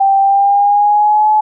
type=tone with pitch glide; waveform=sine; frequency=784 to 855 Hz; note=G5 to A5; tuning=0 to -50 cents; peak=-7 dBFS; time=0-1.41 s; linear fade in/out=10 ms; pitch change=+150 cents; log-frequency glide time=0.2-1.29 s; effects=none